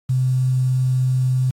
sine tone with quantisation, 128.8 Hz, C3, 27 cents flat, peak -15 dBFS, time 0.09-1.51 s, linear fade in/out 10 ms, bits 7, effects AAC 48 kbps

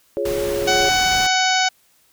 sine chord, Db major, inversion first, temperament equal, 349.2 / 415.3 / 554.4 Hz, F4 / Ab4 / Db5, 0 / 0 / 0 cents, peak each -26 / -23 / -23 dBFS, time 0.17-0.89 s, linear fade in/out 0 ms
pink noise, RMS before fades -30 dBFS, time 0.25-1.27 s, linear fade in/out 5 ms
harmonic tone, 748 Hz, F#5, 19 cents sharp, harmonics 1 / 2 / 3 / 4 / 5 / 6 / 7 / 8 / 9, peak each -19 / -22 / -24 / -25 / -26 / -27 / -27 / -28 / -29 dBFS, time 0.67-1.69 s, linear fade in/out 10 ms
effects white hiss -58 dBFS RMS until 2.12 s

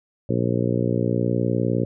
harmonic tone, 59.6 Hz, A#1, 39 cents sharp, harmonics 2 / 3 / 4 / 5 / 6 / 7 / 8 / 9, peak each -24 / -26 / -27 / -28 / -29 / -29 / -30 / -31 dBFS, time 0.29-1.85 s, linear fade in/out 5 ms, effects none

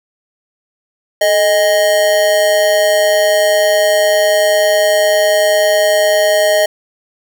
square tone with amplitude modulation, 623 Hz, D#5, 2 cents sharp, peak -7 dBFS, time 1.21-6.66 s, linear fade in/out 5 ms, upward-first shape sine, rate 190 Hz, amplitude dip 60%, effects none

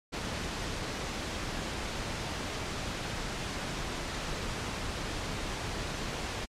pink noise, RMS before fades -35 dBFS, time 0.12-6.46 s, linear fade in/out 20 ms, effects low-pass 6000 Hz 12 dB/octave + MP3 64 kbps

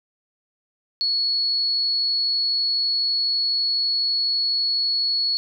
sine tone, 4376 Hz, C#8, 23 cents flat, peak -19 dBFS, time 1.01-5.37 s, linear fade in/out 0 ms, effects none

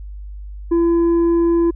sine tone with tanh clipping, 338.1 Hz, E4, 44 cents sharp, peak -13 dBFS, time 0.71-1.71 s, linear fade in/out 10 ms, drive 4 dB, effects added 50 Hz sine -29 dBFS peak until 1.75 s

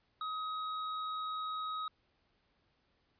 square tone, 1265 Hz, D#6, 28 cents sharp, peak -37 dBFS, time 0.21-1.88 s, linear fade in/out 2 ms, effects pink hiss -75 dBFS RMS until 3.19 s + resampled to 11025 Hz

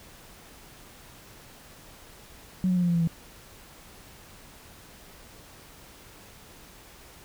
sine tone with pitch steps, 185 / 181.61 / 178.29 / 175.02 / 171.82 / 168.67 / 165.58 Hz, F#3 / F#3 / F3 / F3 / F3 / E3 / E3, 0 / -32 / +36 / +4 / -28 / +40 / +8 cents, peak -20 dBFS, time 2.64-3.074 s, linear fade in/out 0 ms, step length 62 ms, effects tanh soft clip ceiling -16 dBFS + pink hiss -50 dBFS RMS until 7.24 s

